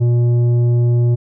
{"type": "tone with tanh clipping", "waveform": "sine", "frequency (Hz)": 120, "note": "B2", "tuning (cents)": -49, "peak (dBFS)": -12, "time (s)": [0, 1.16], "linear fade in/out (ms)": 20, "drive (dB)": 8, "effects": []}